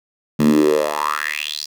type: tone with high-pass filter sweep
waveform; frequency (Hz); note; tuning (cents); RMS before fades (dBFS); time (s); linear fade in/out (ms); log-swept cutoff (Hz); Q
10% pulse; 75.1; D2; +39; -18; 0.39-1.66; 10; 180 to 5100; 5.8
effects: none